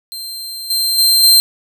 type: tone with level steps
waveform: sawtooth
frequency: 4145 Hz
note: C8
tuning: 17 cents flat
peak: -22 / -11 / -6 / -3 dBFS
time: 0.12-1.4 s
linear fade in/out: 0 ms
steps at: 0.7 / 0.98 / 1.23 s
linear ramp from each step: 5 ms
effects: none